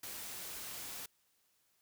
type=noise; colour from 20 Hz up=white; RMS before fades=-45 dBFS; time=0.03-1.06 s; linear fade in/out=5 ms; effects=white hiss -75 dBFS RMS until 1.81 s